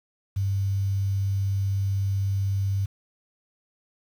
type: tone with quantisation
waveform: sine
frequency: 98 Hz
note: G2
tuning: in tune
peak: -22 dBFS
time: 0.36-2.86 s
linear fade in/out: 10 ms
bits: 8
effects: none